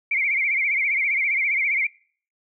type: tone with vibrato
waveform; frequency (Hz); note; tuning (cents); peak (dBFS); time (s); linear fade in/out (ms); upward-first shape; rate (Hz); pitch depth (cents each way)
sine; 2217; C#7; 0; -19; 0.11-1.87; 5; triangle; 15; 140
effects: noise-tail reverb RT60 0.5 s tail -24 dB re dry